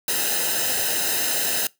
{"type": "noise with comb filter", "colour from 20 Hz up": "white", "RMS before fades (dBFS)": -23, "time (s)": [0.08, 1.67], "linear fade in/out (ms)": 2, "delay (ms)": 0.88, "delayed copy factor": -0.8, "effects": ["noise-tail reverb RT60 0.2 s tail -22 dB re dry"]}